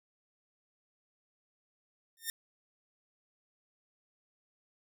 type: tone with exponential growth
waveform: 5% pulse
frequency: 1821 Hz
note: A#6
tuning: 41 cents flat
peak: -20 dBFS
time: 2.17-2.3 s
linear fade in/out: 1 ms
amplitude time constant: 28 ms
effects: none